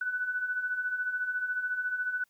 sine beating tone pair, 1480 / 1494 Hz, F#6 / F#6, 0 / +16 cents, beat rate 14 Hz, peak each -37 / -30 dBFS, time 0.01-2.24 s, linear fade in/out 5 ms, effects white hiss -72 dBFS RMS until 2.29 s

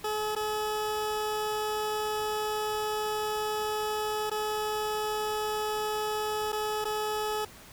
20% pulse tone with dropouts, 426.6 Hz, G#4, 46 cents sharp, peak -24 dBFS, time 0.04-7.45 s, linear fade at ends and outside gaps 5 ms, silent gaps 0.352-0.362 / 4.299-4.313 / 6.521-6.527 / 6.844-6.852 s, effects pink hiss -50 dBFS RMS until 7.72 s

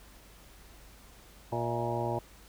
harmonic tone with a mistuned harmonic, 118.4 Hz, A#2, 27 cents sharp, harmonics 1 / 2 / 3 / 4 / 5 / 6 / 7 / 8, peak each -35 / -41 / -36 / -41 / -37 / -39 / -37 / -39 dBFS, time 1.52-2.19 s, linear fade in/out 5 ms, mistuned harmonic 6, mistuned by -93 cents, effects added 50 Hz sine -56 dBFS peak until 2.48 s + pink hiss -56 dBFS RMS until 2.48 s

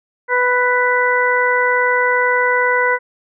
harmonic tone, 495.3 Hz, B4, 5 cents sharp, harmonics 1 / 2 / 3 / 4, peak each -18 / -18 / -18 / -18 dBFS, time 0.28-2.99 s, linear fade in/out 50 ms, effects none

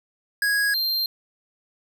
square tone pair in turn, 1656 / 4173 Hz, G#6 / C8, -5 / -5 cents, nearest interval octave + major third, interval 1600 cents, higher second, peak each -20 / -22 dBFS, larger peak first, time 0.42-0.74 / 0.74-1.06 s, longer neither, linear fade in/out 2 ms, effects none

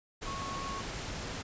sine tone in noise, 1100 Hz, C#6, 14 cents flat, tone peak -38 dBFS, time 0.26-0.82 s, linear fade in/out 20 ms, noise pink, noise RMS -39 dBFS, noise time 0.21-1.43 s, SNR -2 dB, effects resampled to 16000 Hz

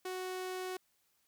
sawtooth tone, 370 Hz, F#4, in tune, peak -34 dBFS, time 0.05-0.77 s, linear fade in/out 5 ms, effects white hiss -75 dBFS RMS until 1.27 s

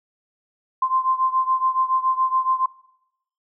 sine beating tone pair, 1041 / 1048.1 Hz, C6 / C6, -9 / +3 cents, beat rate 7.1 Hz, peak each -20 / -22 dBFS, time 0.82-2.66 s, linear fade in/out 5 ms, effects noise-tail reverb RT60 0.8 s tail -21 dB re dry

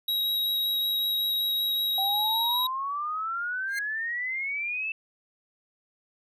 square tone with vibrato, 3830 Hz, A#7, 46 cents sharp, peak -25 dBFS, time 0.08-2.67 s, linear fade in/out 5 ms, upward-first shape triangle, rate 5.3 Hz, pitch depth 9 cents each way
sine exponential sweep, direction up, 765 to 2663 Hz, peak -28 dBFS, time 1.98-4.92 s, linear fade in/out 2 ms
sawtooth tone with exponential growth, 2096 Hz, C7, 2 cents sharp, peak -25 dBFS, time 3.67-3.79 s, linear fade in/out 5 ms, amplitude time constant 26 ms
effects none

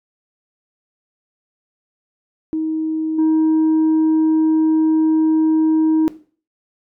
sine tone with level steps, 316.1 Hz, D#4, 27 cents sharp, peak -17 / -9 dBFS, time 2.53-6.08 s, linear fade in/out 0 ms, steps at 3.18 s, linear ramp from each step 10 ms, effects noise-tail reverb RT60 0.4 s tail -17 dB re dry + tanh soft clip ceiling -11 dBFS

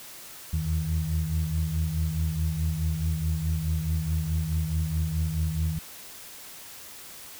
sine tone cluster, 77.8 / 82.5 / 158 Hz, D#2 / E2 / D#3, 0 / +2 / +27 cents, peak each -28 dBFS, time 0.53-5.79 s, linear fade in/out 5 ms, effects tanh soft clip ceiling -17 dBFS + white hiss -44 dBFS RMS until 7.39 s

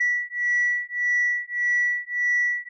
sine beating tone pair, 1949 / 1950.7 Hz, B6 / B6, -23 / -22 cents, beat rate 1.7 Hz, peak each -23 dBFS, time 0-2.69 s, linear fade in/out 10 ms, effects tanh soft clip ceiling -15 dBFS

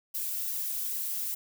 violet noise with flanger, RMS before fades -33 dBFS, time 0.14-1.35 s, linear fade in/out 10 ms, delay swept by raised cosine 0.99 to 3.59 ms, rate 2.5 Hz, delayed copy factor +0.55, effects none

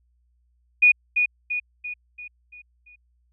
sine tone with echo, 2460 Hz, D#7, 20 cents flat, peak -11 dBFS, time 0.82-0.92 s, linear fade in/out 10 ms, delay 340 ms, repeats 6, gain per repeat -6 dB, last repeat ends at 2.96 s, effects added 60 Hz sine -62 dBFS peak until 3.32 s

